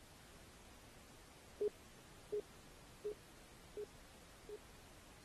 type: tone with echo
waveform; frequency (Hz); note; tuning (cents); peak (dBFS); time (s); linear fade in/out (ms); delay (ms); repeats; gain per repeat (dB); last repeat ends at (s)
sine; 417.5; G#4; +9; -33; 1.61-1.68; 2; 720; 4; -3; 4.56
effects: pink hiss -62 dBFS RMS until 5.24 s + AAC 32 kbps